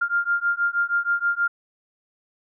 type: beating tone pair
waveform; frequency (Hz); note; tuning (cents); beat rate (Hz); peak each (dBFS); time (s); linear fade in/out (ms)
sine; 1396.9 / 1403.2; F6 / F6; 0 / +8; 6.3; -23; 0.01-1.48; 10
effects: none